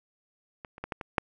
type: clicks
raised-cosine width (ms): 0.5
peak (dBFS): -25 / -30 / -19 / -17 / -21 / -8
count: 6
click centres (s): 0.648 / 0.781 / 0.84 / 0.922 / 1.012 / 1.182
effects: none